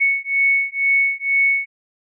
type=beating tone pair; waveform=sine; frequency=2213 / 2215.1 Hz; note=C#7 / C#7; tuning=-3 / -2 cents; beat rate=2.1 Hz; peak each=-18 dBFS; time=0-1.66 s; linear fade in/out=20 ms; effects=none